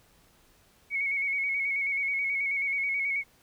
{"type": "tone with vibrato", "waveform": "sine", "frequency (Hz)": 2217, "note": "C#7", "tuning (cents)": 0, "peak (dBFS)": -26, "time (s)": [0.9, 3.24], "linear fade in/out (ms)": 50, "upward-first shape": "square", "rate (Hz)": 9.3, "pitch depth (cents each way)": 31, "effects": ["pink hiss -62 dBFS RMS until 3.42 s"]}